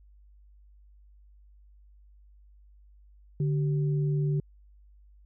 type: tone pair together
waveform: sine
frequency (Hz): 146.83 / 382.2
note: D3 / G4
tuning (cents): 0 / -44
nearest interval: octave + perfect fourth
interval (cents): 1656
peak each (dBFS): -24 / -36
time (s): 3.4-4.4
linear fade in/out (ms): 2
effects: added 50 Hz sine -53 dBFS peak until 5.25 s